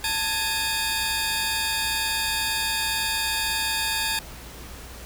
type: tone cluster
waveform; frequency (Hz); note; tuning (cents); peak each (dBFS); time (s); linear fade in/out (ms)
sawtooth; 889 / 1658 / 2498 / 3651 / 4613; A5 / G#6 / D#7 / A#7 / D8; +18 / -3 / +6 / -37 / -32; -27; 0.04-4.19; 2
effects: added 60 Hz sine -42 dBFS peak until 5.05 s + pink hiss -42 dBFS RMS until 5.05 s